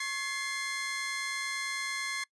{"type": "tone cluster", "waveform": "sawtooth", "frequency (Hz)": [1091, 1702, 2093], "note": ["C#6", "G#6", "C7"], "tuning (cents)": [-28, 42, 0], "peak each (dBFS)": [-37, -35, -31], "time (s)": [0, 2.24], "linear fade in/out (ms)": 5, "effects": ["noise-tail reverb RT60 0.1 s tail -23 dB re dry", "resampled to 22050 Hz"]}